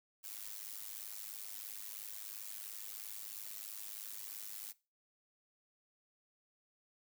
blue noise with amplitude modulation, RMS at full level -43 dBFS, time 0.23-4.73 s, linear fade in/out 20 ms, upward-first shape sine, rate 103 Hz, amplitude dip 90%, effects noise-tail reverb RT60 0.3 s tail -20 dB re dry

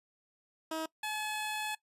15% pulse tone pair in turn, 319.2 / 854.9 Hz, D#4 / G#5, +44 / +50 cents, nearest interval octave + perfect fourth, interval 1706 cents, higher second, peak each -28 dBFS, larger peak neither, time 0.71-0.86 / 1.03-1.75 s, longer second, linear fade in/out 5 ms, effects noise-tail reverb RT60 0.1 s tail -21 dB re dry + resampled to 32000 Hz

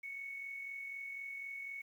sine tone with amplitude modulation, 2217 Hz, C#7, in tune, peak -40 dBFS, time 0.03-1.82 s, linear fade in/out 10 ms, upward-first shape sine, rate 44 Hz, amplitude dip 40%, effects 11-bit

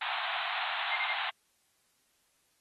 pink band-pass noise, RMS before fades -35 dBFS, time 0.01-1.3 s, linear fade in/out 5 ms, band 690 to 3900 Hz, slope 96 dB/octave
sine tone bursts, 2109 Hz, C7, 13 cents sharp, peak -30 dBFS, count 3, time 0.91-1.133 s, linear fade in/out 10 ms, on 53 ms, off 32 ms
effects white hiss -72 dBFS RMS until 2.6 s + AAC 32 kbps

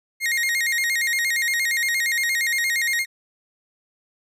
40% pulse tone with vibrato, 2000 Hz, B6, 21 cents sharp, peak -19 dBFS, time 0.2-3.06 s, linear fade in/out 50 ms, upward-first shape square, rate 8.6 Hz, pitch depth 110 cents each way, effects resampled to 32000 Hz

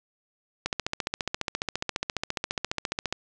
click train, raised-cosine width 0.2 ms, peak -10 dBFS, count 37, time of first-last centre 0.66-3.126 s, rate 14.6 Hz, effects resampled to 22050 Hz + 8-bit

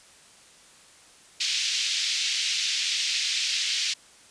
white band-pass noise, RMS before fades -27 dBFS, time 1.4-3.94 s, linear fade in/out 10 ms, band 2400 to 5500 Hz, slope 24 dB/octave, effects white hiss -53 dBFS RMS until 4.3 s + resampled to 22050 Hz

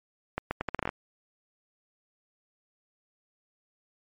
accelerating click train, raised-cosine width 0.5 ms, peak -14 dBFS, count 10, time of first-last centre 0.38-0.891 s, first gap 130 ms, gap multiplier 0.77, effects MP3 48 kbps

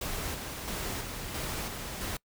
pink noise with tremolo, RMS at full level -35 dBFS, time 0.01-2.17 s, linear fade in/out 5 ms, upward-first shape square, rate 1.5 Hz, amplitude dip 35%, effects noise-tail reverb RT60 0.1 s tail -24 dB re dry

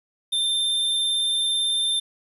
square tone with vibrato, 3582 Hz, A7, 30 cents sharp, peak -21 dBFS, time 0.32-2 s, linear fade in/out 10 ms, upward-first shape sine, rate 18 Hz, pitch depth 11 cents each way, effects resampled to 32000 Hz + 9-bit

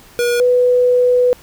square / sine tone pair in turn, 480.9 / 495.3 Hz, B4 / B4, -46 / +5 cents, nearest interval minor second, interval 51 cents, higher second, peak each -14 / -9 dBFS, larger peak second, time 0.19-0.4 / 0.4-1.33 s, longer second, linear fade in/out 0 ms, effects pink hiss -44 dBFS RMS until 1.42 s

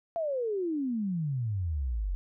sine exponential sweep, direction down, 690 to 43.65 Hz, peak -28 dBFS, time 0.16-2.15 s, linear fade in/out 0 ms, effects none

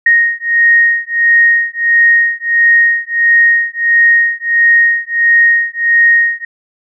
sine beating tone pair, 1864.7 / 1866.2 Hz, A#6 / A#6, 0 / +1 cents, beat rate 1.5 Hz, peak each -10 dBFS, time 0.06-6.45 s, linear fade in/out 5 ms, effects none

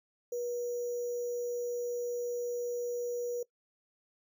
sine tone with sample-and-hold, 482.7 Hz, B4, 40 cents flat, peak -32 dBFS, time 0.32-3.43 s, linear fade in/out 5 ms, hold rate 6300 Hz, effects noise-tail reverb RT60 0.1 s tail -20 dB re dry

